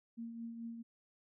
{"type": "tone with tremolo", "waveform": "sine", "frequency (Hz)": 231, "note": "A#3", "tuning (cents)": -16, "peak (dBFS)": -40, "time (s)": [0.17, 0.83], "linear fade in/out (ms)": 20, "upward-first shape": "triangle", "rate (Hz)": 4.6, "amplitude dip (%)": 50, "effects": []}